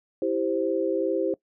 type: chord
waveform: sine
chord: C major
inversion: first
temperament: equal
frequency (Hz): 329.6 / 392 / 523.3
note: E4 / G4 / C5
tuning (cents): 0 / 0 / 0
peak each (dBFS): -27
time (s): 0.22-1.34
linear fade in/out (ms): 2
effects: noise-tail reverb RT60 0.1 s tail -21 dB re dry